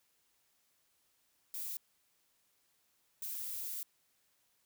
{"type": "noise bursts at uneven times", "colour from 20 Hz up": "violet", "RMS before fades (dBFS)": -41, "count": 2, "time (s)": [[1.54, 1.77], [3.22, 3.83]], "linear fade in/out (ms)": 2, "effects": ["white hiss -75 dBFS RMS until 4.65 s"]}